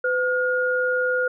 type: tone pair together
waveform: sine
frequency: 504.9 / 1428 Hz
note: B4 / F6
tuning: +38 / +38 cents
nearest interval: octave + tritone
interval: 1800 cents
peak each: -22 dBFS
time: 0.04-1.28 s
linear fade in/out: 5 ms
effects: none